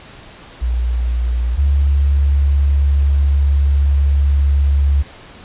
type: tone pair in turn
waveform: sine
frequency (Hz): 60.1 / 70.3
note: B1 / C#2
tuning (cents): -46 / +25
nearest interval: minor third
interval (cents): 271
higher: second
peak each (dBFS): -14 / -10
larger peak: second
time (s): 0.61-1.57 / 1.57-5.03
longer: second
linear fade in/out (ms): 20
effects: pink hiss -39 dBFS RMS until 5.44 s + resampled to 8000 Hz